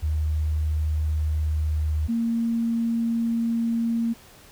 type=tone pair in turn; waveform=sine; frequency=77 / 230.7 Hz; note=D#2 / A#3; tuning=-17 / -18 cents; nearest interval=octave + perfect fifth; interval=1899 cents; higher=second; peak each=-21 dBFS; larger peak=neither; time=0.02-2.08 / 2.08-4.14 s; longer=neither; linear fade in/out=20 ms; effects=pink hiss -50 dBFS RMS until 4.51 s